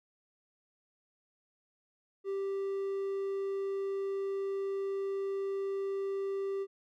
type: tone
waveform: triangle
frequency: 392 Hz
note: G4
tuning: in tune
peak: -30 dBFS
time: 2.24-6.67 s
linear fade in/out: 50 ms
effects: none